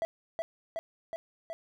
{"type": "tone with echo", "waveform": "triangle", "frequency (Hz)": 659.3, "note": "E5", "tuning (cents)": 0, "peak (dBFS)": -26, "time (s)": [0.02, 0.05], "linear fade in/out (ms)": 0, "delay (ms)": 370, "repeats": 4, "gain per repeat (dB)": -2, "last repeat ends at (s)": 1.53, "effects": []}